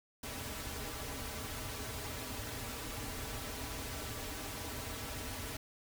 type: noise with comb filter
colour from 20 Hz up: pink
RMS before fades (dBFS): -42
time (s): 0.23-5.57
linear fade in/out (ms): 5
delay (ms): 5.6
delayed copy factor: -0.75
effects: none